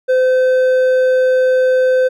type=tone with hard clipping; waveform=sine; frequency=513 Hz; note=C5; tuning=34 cents flat; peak=-11 dBFS; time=0.08-2.09 s; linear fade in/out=20 ms; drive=5 dB; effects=none